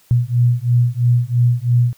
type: beating tone pair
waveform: sine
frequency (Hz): 119.7 / 122.7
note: A#2 / B2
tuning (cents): +46 / -11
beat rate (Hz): 3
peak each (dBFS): -15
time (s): 0.11-1.93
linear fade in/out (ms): 0
effects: white hiss -53 dBFS RMS until 1.97 s